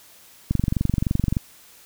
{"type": "click train", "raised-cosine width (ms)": 5, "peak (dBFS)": -8, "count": 21, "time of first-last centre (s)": [0.51, 1.368], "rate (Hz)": 23.3, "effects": ["white hiss -50 dBFS RMS until 1.85 s"]}